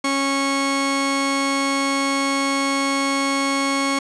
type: tone pair together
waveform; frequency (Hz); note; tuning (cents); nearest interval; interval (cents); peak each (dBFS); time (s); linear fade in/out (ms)
sawtooth; 275 / 1100; C#4 / C#6; -14 / -14; 2 octaves; 2400; -17 / -17; 0.04-3.99; 5
effects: resampled to 22050 Hz